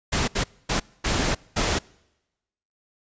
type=noise bursts at uneven times; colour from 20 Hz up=pink; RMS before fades=-23 dBFS; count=5; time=0.12-0.28 / 0.35-0.44 / 0.69-0.8 / 1.04-1.35 / 1.56-1.79 s; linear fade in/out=10 ms; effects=noise-tail reverb RT60 1.0 s tail -26 dB re dry + resampled to 16000 Hz